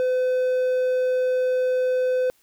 triangle tone, 508 Hz, B4, 49 cents sharp, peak -17 dBFS, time 0-2.3 s, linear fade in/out 0 ms, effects white hiss -62 dBFS RMS until 2.42 s

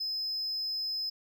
triangle tone, 5100 Hz, D#8, 42 cents sharp, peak -30 dBFS, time 0-1.1 s, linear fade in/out 10 ms, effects none

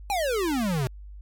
square exponential sweep, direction down, 840 to 122.7 Hz, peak -24 dBFS, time 0.1-0.87 s, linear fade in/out 0 ms, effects added 50 Hz sine -39 dBFS peak until 1.21 s + MP3 96 kbps

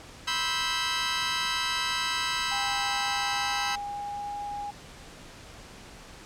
15% pulse chord, C major seventh, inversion third, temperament just, 981.1 / 1046.5 / 1308.1 / 1569.8 Hz, B5 / C6 / E6 / G6, -12 / 0 / -14 / +2 cents, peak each -26 / -29 / -25 / -26 dBFS, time 0.27-3.76 s, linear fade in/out 10 ms
sine tone with pitch glide, 803 to 818.9 Hz, G5 to G#5, +41 to -25 cents, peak -32 dBFS, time 2.51-4.71 s, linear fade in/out 10 ms, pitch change +34 cents, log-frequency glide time 2.62-4.33 s
effects pink hiss -47 dBFS RMS until 6.25 s + low-pass 8000 Hz 12 dB/octave

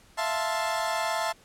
30% pulse chord, F major seventh, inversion third, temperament equal, 659.3 / 698.5 / 880 / 1046.5 Hz, E5 / F5 / A5 / C6, 0 / 0 / 0 / 0 cents, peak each -28 / -32 / -28 / -31 dBFS, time 0.17-1.33 s, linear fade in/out 20 ms, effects pink hiss -57 dBFS RMS until 1.44 s + low-pass 11000 Hz 12 dB/octave

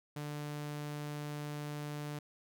sawtooth tone, 147.8 Hz, D3, 11 cents sharp, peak -35 dBFS, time 0.16-2.19 s, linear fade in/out 5 ms, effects none

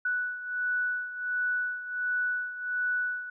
sine beating tone pair, 1480 / 1481.4 Hz, F#6 / F#6, 0 / +2 cents, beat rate 1.4 Hz, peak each -29 / -34 dBFS, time 0.05-3.3 s, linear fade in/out 5 ms, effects none

